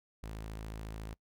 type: tone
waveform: sawtooth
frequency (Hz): 54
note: A1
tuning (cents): -32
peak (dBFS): -37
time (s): 0.23-1.14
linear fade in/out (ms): 0
effects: noise-tail reverb RT60 0.1 s tail -23 dB re dry